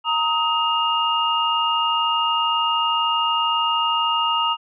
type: tone cluster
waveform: sine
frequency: 927 / 1260 / 2829 Hz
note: A#5 / D#6 / F7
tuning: -10 / +21 / +22 cents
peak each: -22 dBFS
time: 0.04-4.57 s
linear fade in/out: 50 ms
effects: none